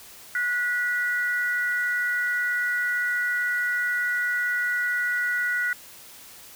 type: tone pair together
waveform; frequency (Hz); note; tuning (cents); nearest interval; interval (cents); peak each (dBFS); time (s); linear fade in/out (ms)
sine; 1463.1 / 1953; F#6 / B6; -20 / -20; perfect fourth; 500; -24 / -27; 0.35-5.73; 2
effects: white hiss -46 dBFS RMS until 6.55 s